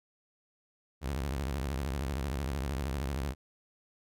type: tone with vibrato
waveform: sawtooth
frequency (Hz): 68.3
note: C#2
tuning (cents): -25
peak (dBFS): -28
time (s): 1.01-3.35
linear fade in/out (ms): 50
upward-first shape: sine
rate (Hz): 13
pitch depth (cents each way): 210
effects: none